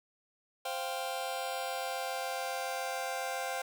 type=chord; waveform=sawtooth; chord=C suspended fourth; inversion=none; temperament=just; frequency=523.3 / 697.7 / 784.9 Hz; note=C5 / F5 / G5; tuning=0 / -2 / +2 cents; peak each=-35 / -35 / -34 dBFS; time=0.65-3.62 s; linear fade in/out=5 ms; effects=none